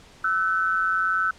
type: tone pair together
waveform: sine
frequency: 1319.1 / 1500 Hz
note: E6 / F#6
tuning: +1 / +23 cents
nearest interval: major second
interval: 222 cents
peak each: -23 dBFS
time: 0.24-1.31 s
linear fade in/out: 5 ms
effects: pink hiss -50 dBFS RMS until 1.38 s + low-pass 7000 Hz 12 dB/octave